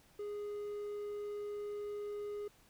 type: tone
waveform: triangle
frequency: 413.4 Hz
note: G#4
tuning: 8 cents flat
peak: -37 dBFS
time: 0.19-2.48 s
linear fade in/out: 5 ms
effects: pink hiss -66 dBFS RMS until 2.69 s